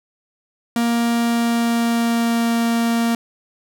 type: tone with pitch glide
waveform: 45% pulse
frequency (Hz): 234.3 to 232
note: A#3 to A#3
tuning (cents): +9 to -8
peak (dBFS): -16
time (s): 0.76-3.15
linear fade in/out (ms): 2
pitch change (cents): -17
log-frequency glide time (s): 1.18-2.54
effects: none